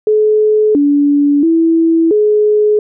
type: tone with pitch steps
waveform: sine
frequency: 427.9 / 287.6 / 328.5 / 422.1 Hz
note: A4 / D4 / E4 / G#4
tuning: -48 / -36 / -6 / +28 cents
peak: -7 dBFS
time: 0.07-2.79 s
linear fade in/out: 2 ms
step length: 680 ms
effects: none